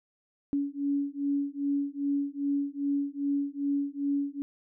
sine beating tone pair, 281.3 / 283.8 Hz, C#4 / C#4, +26 / +41 cents, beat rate 2.5 Hz, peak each -30 dBFS, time 0.53-4.42 s, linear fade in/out 0 ms, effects none

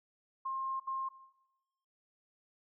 sine tone bursts at uneven times, 1064 Hz, C6, 29 cents sharp, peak -34 dBFS, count 2, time 0.45-0.8 / 0.87-1.09 s, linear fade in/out 10 ms, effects noise-tail reverb RT60 1.0 s tail -17 dB re dry

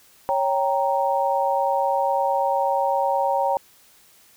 sine chord, G diminished, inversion second, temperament equal, 554.4 / 784 / 932.3 Hz, Db5 / G5 / Bb5, 0 / 0 / 0 cents, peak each -23 dBFS, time 0.29-3.57 s, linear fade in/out 0 ms, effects white hiss -54 dBFS RMS until 4.36 s

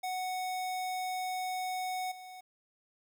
square tone with level steps, 740 Hz, F#5, in tune, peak -34 / -46 dBFS, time 0.03-2.41 s, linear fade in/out 10 ms, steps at 2.11 s, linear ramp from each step 10 ms, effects 11-bit

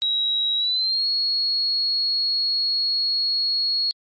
sine tone with pitch glide, 3853 to 4325 Hz, B7 to C#8, -44 to -43 cents, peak -19 dBFS, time 0.02-3.91 s, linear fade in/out 0 ms, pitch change +201 cents, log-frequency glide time 0.57-1.06 s, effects MP3 32 kbps

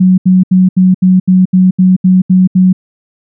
sine tone bursts, 185 Hz, F#3, in tune, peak -3 dBFS, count 11, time 0-2.73 s, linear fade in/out 10 ms, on 180 ms, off 75 ms, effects none

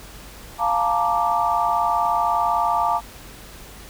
sine chord, Bb major seventh, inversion second, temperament equal with one note detuned, 698.5 / 872.4 / 932.3 / 1174.7 Hz, F5 / A5 / Bb5 / D6, 0 / -15 / 0 / 0 cents, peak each -23 dBFS, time 0.58-3.01 s, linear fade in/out 50 ms, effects added 50 Hz sine -44 dBFS peak until 3.89 s + pink hiss -42 dBFS RMS until 3.89 s

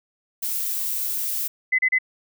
violet noise, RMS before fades -26 dBFS, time 0.42-1.48 s, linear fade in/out 10 ms
sine tone bursts, 2028 Hz, B6, 45 cents sharp, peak -16 dBFS, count 3, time 1.72-1.987 s, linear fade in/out 10 ms, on 67 ms, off 33 ms
effects none

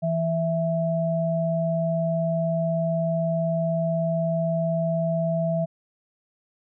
sine tone pair together, 164.81 / 659.2 Hz, E3 / E5, 0 / 0 cents, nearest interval 2 octaves, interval 2400 cents, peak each -24 dBFS, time 0.02-5.66 s, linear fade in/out 20 ms, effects none

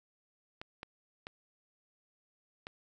clicks, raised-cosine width 0.3 ms, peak -26 dBFS, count 4, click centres 0.615 / 0.831 / 1.269 / 2.669 s, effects none

